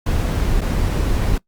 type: noise with dropouts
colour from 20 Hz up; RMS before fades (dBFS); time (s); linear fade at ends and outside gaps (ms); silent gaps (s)
brown; -18; 0.06-1.38; 5; 0.609-0.615
effects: noise-tail reverb RT60 0.1 s tail -22 dB re dry + Opus 48 kbps